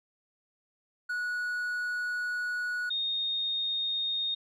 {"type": "tone pair in turn", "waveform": ["triangle", "sine"], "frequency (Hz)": [1464, 3696], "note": ["F#6", "A#7"], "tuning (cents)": [-19, -16], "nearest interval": "octave + major third", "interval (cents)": 1603, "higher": "second", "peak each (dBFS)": -28, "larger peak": "neither", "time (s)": [[1.09, 2.9], [2.9, 4.35]], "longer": "first", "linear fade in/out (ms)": 10, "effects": []}